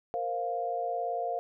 sine chord, Bb suspended second, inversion none, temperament just, 466.2 / 524.4 / 699.2 Hz, Bb4 / C5 / F5, 0 / +4 / +2 cents, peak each -36 / -37 / -31 dBFS, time 0.14-1.39 s, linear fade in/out 0 ms, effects none

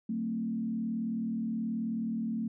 sine tone with frequency modulation, 224.6 Hz, A3, 36 cents sharp, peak -30 dBFS, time 0.09-2.48 s, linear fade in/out 5 ms, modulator 38.8 Hz, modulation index 0.73, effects none

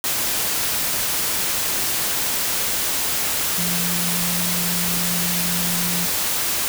sine tone in noise, 174.61 Hz, F3, in tune, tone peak -26 dBFS, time 3.58-6.06 s, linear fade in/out 0 ms, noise white, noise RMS -22 dBFS, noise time 0.04-6.68 s, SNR -7 dB, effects none

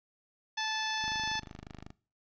harmonic tone, 873 Hz, A5, 14 cents flat, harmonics 1 / 2 / 3 / 4 / 5 / 6 / 7, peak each -36 / -36 / -41 / -38 / -43 / -41 / -44 dBFS, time 0.57-1.4 s, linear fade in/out 10 ms
click train, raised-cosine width 0.3 ms, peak -40 dBFS, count 31, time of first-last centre 0.77-1.804 s, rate 29 Hz
5% pulse tone, 25.46 Hz, G#0, 33 cents flat, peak -35 dBFS, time 1-1.92 s, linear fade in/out 20 ms
effects noise-tail reverb RT60 0.4 s tail -22 dB re dry + resampled to 16000 Hz

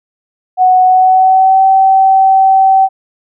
sine tone with pitch glide, 740 to 768.8 Hz, F#5 to G5, 0 to -34 cents, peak -4 dBFS, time 0.57-2.89 s, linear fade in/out 50 ms, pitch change +66 cents, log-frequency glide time 0.84-1.64 s, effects none

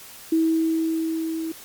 sine tone with level ramp, 323.6 Hz, E4, 32 cents flat, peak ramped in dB -16 to -26 dBFS, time 0.32-1.52 s, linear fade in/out 5 ms, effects white hiss -43 dBFS RMS until 1.64 s + Opus 48 kbps

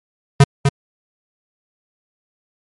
square tone with echo, 139.7 Hz, C#3, 14 cents sharp, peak -5 dBFS, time 0.4-0.44 s, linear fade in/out 5 ms, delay 250 ms, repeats 1, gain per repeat -6 dB, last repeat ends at 0.69 s, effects MP3 48 kbps

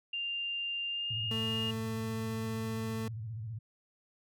sine tone with pitch glide, 2794 to 2836 Hz, F7 to F7, 0 to +26 cents, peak -33 dBFS, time 0.13-1.71 s, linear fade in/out 5 ms, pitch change +26 cents, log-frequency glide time 0.88-1.19 s
sine tone with vibrato, 111.2 Hz, A2, 19 cents sharp, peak -37 dBFS, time 1.1-3.59 s, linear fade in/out 10 ms, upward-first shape square, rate 15 Hz, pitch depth 100 cents each way
30% pulse tone, 222.8 Hz, A3, 22 cents sharp, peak -33 dBFS, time 1.31-3.08 s, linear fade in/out 2 ms
effects none

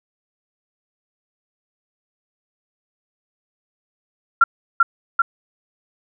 sine tone with echo, 1374 Hz, F6, 29 cents flat, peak -7 dBFS, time 4.41-4.44 s, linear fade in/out 5 ms, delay 390 ms, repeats 2, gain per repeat -2 dB, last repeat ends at 5.22 s, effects none

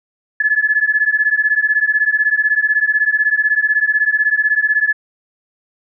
sine beating tone pair, 1709 / 1725 Hz, G#6 / A6, +49 / -35 cents, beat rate 16 Hz, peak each -15 dBFS, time 0.4-4.93 s, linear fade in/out 5 ms, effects none

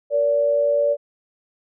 sine tone pair together, 466.2 / 576.2 Hz, A#4 / D5, 0 / -33 cents, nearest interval major third, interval 367 cents, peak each -25 / -16 dBFS, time 0.1-0.97 s, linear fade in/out 50 ms, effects none

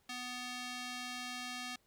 square tone with band-pass filter, 248.5 Hz, B3, 11 cents sharp, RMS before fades -43 dBFS, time 0.09-1.76 s, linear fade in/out 5 ms, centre 3700 Hz, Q 0.74, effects pink hiss -73 dBFS RMS until 1.86 s

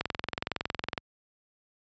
click train, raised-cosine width 0.3 ms, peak -13 dBFS, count 22, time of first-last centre 0.01-0.978 s, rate 21.7 Hz, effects high-pass 60 Hz 12 dB/octave + resampled to 16000 Hz

